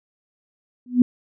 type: tone with exponential growth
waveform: sine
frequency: 246.9 Hz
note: B3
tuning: in tune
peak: -6 dBFS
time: 0.86-1.02 s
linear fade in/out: 2 ms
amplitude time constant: 34 ms
effects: none